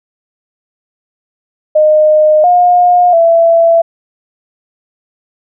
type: tone with pitch steps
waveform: sine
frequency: 614 / 713 / 668 Hz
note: D#5 / F5 / E5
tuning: -23 / +36 / +23 cents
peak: -4 dBFS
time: 1.75-3.82 s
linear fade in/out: 10 ms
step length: 690 ms
effects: none